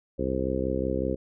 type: harmonic tone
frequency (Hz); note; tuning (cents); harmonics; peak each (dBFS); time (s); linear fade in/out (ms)
65.41; C2; 0; 1 / 2 / 3 / 4 / 5 / 6 / 7 / 8; -33 / -36 / -34 / -33 / -33 / -33 / -34 / -32; 0.18-1.16; 20
effects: none